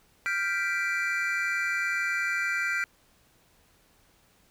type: chord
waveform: triangle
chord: G dominant seventh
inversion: third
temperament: equal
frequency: 1396.9 / 1568 / 1975.5 / 2349 Hz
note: F6 / G6 / B6 / D7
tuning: 0 / 0 / 0 / 0 cents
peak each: -30 dBFS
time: 0.26-2.84 s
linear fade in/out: 0 ms
effects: pink hiss -63 dBFS RMS until 4.5 s